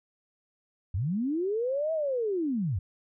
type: linear two-way sweep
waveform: sine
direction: up then down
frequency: 77.78 to 654 to 77.78 Hz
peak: -26 dBFS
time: 0.94-2.79 s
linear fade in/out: 5 ms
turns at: 1.93 s
effects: none